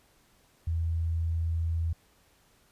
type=tone; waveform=sine; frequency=82.5 Hz; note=E2; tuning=2 cents sharp; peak=-26 dBFS; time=0.67-1.93 s; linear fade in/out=5 ms; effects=pink hiss -64 dBFS RMS until 2.71 s + resampled to 32000 Hz